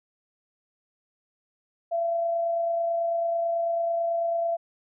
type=tone with amplitude modulation; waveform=sine; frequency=675 Hz; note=E5; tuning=41 cents sharp; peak=-22 dBFS; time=1.91-4.57 s; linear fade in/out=20 ms; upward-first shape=sine; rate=29.1 Hz; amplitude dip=25%; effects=none